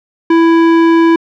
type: tone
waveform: square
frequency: 331.2 Hz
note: E4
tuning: 8 cents sharp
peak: -6 dBFS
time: 0.3-1.16 s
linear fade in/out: 5 ms
effects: low-pass 2000 Hz 12 dB/octave